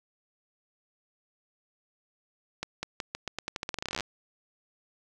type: accelerating click train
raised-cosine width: 0.2 ms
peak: -15 dBFS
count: 23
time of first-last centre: 2.63-4.007 s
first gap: 200 ms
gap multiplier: 0.86
effects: none